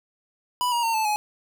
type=tone with pitch steps; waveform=square; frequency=987.8 / 949.2 / 912.1 / 876.5 / 842.2 Hz; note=B5 / A#5 / A#5 / A5 / G#5; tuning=0 / +31 / -38 / -7 / +24 cents; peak=-22 dBFS; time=0.61-1.16 s; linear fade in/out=0 ms; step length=110 ms; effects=none